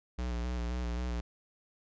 square tone with vibrato, 60.2 Hz, B1, 44 cents flat, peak -33 dBFS, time 0.18-1.21 s, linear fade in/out 10 ms, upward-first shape square, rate 3.8 Hz, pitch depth 37 cents each way, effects resampled to 16000 Hz

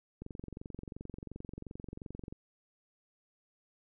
click train, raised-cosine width 3 ms, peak -30 dBFS, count 49, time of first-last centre 0.22-2.325 s, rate 22.8 Hz, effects none

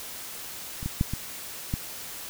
clicks, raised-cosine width 5 ms, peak -23 / -17 / -10 / -17 / -14 dBFS, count 5, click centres 0.829 / 0.86 / 1.011 / 1.136 / 1.739 s, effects white hiss -39 dBFS RMS until 2.29 s

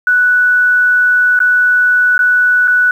sine tone with dropouts, 1480 Hz, F#6, in tune, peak -7 dBFS, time 0.07-2.91 s, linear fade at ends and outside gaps 2 ms, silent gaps 1.391-1.402 / 2.179-2.191 / 2.675-2.679 s, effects 7-bit

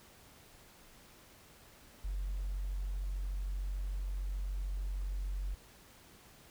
sine tone, 46.65 Hz, F#1, 15 cents sharp, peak -33 dBFS, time 2.04-5.55 s, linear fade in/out 10 ms, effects tanh soft clip ceiling -30 dBFS + pink hiss -59 dBFS RMS until 6.5 s

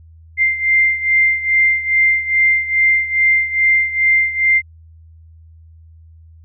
sine beating tone pair, 2093 / 2095.4 Hz, C7 / C7, 0 / +2 cents, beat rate 2.4 Hz, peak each -13 / -17 dBFS, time 0.37-4.62 s, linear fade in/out 50 ms, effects added 81 Hz sine -40 dBFS peak until 6.44 s

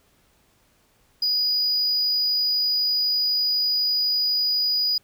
sine tone, 4924 Hz, D#8, 19 cents flat, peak -17 dBFS, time 1.22-4.98 s, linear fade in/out 5 ms, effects tanh soft clip ceiling -18 dBFS + pink hiss -62 dBFS RMS until 5.03 s

